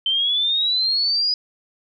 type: exponential sweep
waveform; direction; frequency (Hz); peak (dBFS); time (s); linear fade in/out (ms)
sine; up; 3091 to 4974; -17; 0.06-1.34; 2
effects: none